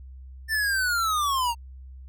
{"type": "linear sweep", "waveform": "square", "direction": "down", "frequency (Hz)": [1797, 909], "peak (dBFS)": -23, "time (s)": [0.48, 1.55], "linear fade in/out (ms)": 50, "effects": ["added 65 Hz sine -40 dBFS peak until 2.08 s"]}